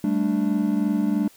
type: chord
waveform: triangle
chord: G suspended second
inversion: none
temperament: equal with one note detuned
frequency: 197.02 / 220 / 293.7 Hz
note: G3 / A3 / D4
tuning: +9 / 0 / 0 cents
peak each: -22 dBFS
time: 0.04-1.28 s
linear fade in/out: 2 ms
effects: white hiss -53 dBFS RMS until 1.36 s